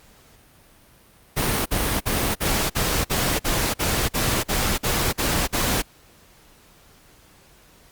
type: noise bursts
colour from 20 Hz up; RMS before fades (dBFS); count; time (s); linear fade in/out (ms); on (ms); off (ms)
pink; -22; 13; 1.36-5.824; 20; 300; 47
effects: pink hiss -53 dBFS RMS until 7.91 s + Opus 48 kbps